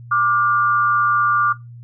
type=tone pair together; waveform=sine; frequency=1180 / 1424.5 Hz; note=D6 / F6; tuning=+8 / +34 cents; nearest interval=minor third; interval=326 cents; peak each=-15 / -18 dBFS; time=0.11-1.53 s; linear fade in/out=10 ms; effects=noise-tail reverb RT60 0.2 s tail -19 dB re dry + added 119 Hz sine -35 dBFS peak until 1.83 s